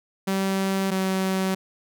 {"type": "tone pair in turn", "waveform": "sawtooth", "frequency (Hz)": [193, 189.68], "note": ["G3", "F#3"], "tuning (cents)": [-27, 43], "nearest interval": "unison", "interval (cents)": 30, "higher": "first", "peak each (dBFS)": -18, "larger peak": "neither", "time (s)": [[0.27, 0.91], [0.91, 1.55]], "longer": "neither", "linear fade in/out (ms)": 10, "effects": []}